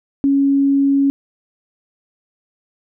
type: tone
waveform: sine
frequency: 277.2 Hz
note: C#4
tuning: in tune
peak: -11 dBFS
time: 0.24-1.1 s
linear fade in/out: 0 ms
effects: none